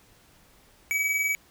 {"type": "tone pair together", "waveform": "square", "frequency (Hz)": [2260, 2280], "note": ["C#7", "C#7"], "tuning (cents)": [33, 48], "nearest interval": "unison", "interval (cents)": 15, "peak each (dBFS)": [-33, -25], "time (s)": [0.91, 1.35], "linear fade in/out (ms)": 0, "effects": ["pink hiss -58 dBFS RMS until 1.5 s"]}